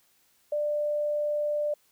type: tone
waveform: sine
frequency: 593 Hz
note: D5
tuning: 17 cents sharp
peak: -25 dBFS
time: 0.52-1.74 s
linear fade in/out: 5 ms
effects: white hiss -66 dBFS RMS until 1.91 s